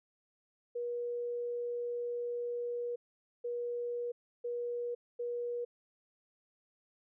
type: tone bursts at uneven times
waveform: sine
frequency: 480.4 Hz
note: B4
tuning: 48 cents flat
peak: -34 dBFS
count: 4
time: 0.75-2.96 / 3.44-4.12 / 4.44-4.95 / 5.19-5.65 s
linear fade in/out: 10 ms
effects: none